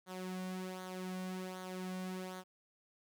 sawtooth tone with flanger, 185 Hz, F#3, in tune, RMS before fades -43 dBFS, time 0.06-2.44 s, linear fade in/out 50 ms, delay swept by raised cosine 0.38 to 2.38 ms, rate 1.3 Hz, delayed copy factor -0.6, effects none

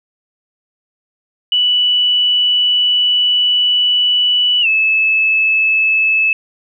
sine tone with pitch glide, 2960 to 2607 Hz, F#7 to E7, 0 to -20 cents, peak -10 dBFS, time 1.52-6.33 s, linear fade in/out 2 ms, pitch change -220 cents, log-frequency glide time 4.61-4.67 s, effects none

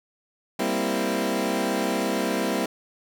20% pulse chord, C dominant seventh, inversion second, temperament equal, 196 / 233.1 / 261.6 / 329.6 Hz, G3 / Bb3 / C4 / E4, 0 / 0 / 0 / 0 cents, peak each -24 dBFS, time 0.59-2.66 s, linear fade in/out 5 ms, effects none

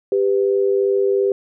sine tone pair together, 395 / 497.7 Hz, G4 / B4, +13 / +13 cents, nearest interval major third, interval 400 cents, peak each -15 / -21 dBFS, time 0.12-1.32 s, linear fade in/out 2 ms, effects none

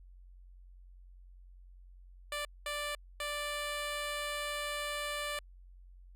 10% pulse tone bursts at uneven times, 587.3 Hz, D5, in tune, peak -27 dBFS, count 3, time 2.32-2.45 / 2.66-2.95 / 3.2-5.39 s, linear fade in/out 2 ms, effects added 45 Hz sine -52 dBFS peak until 6.15 s + resampled to 32000 Hz

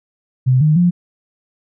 sine tone with pitch steps, 128.6 / 153.3 / 176 Hz, C3 / D#3 / F3, -30 / -25 / +14 cents, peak -9 dBFS, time 0.46-0.91 s, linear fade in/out 20 ms, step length 150 ms, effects none

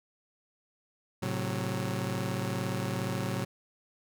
sawtooth chord, F# diminished, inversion first, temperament just, 111 / 133.2 / 185 Hz, A2 / C3 / F#3, +16 / +31 / 0 cents, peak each -31 dBFS, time 1.22-3.45 s, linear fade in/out 10 ms, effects none

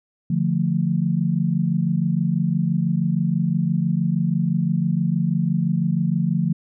sine chord, D minor, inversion none, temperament equal with one note detuned, 146.83 / 172.91 / 220 Hz, D3 / F3 / A3, 0 / -17 / 0 cents, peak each -23 / -20 / -25 dBFS, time 0.3-6.53 s, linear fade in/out 5 ms, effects none

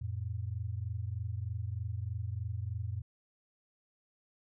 sine tone pair together, 89.4 / 112.64 Hz, F2 / A2, +41 / +41 cents, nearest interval major third, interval 400 cents, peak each -37 / -37 dBFS, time 0.01-3.02 s, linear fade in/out 10 ms, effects none

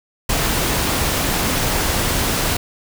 pink noise, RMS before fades -19 dBFS, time 0.29-2.57 s, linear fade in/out 5 ms, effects none

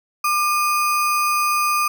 sine tone with sample-and-hold, 1196 Hz, D6, 31 cents sharp, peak -16 dBFS, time 0.24-1.88 s, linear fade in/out 5 ms, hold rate 3675 Hz, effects none

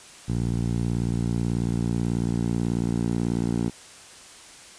10% pulse tone with band-pass filter sweep, 58.27 Hz, A#1, in tune, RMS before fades -25 dBFS, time 0.28-3.7 s, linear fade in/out 10 ms, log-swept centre 120 to 220 Hz, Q 0.97, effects white hiss -46 dBFS RMS until 4.78 s + resampled to 22050 Hz

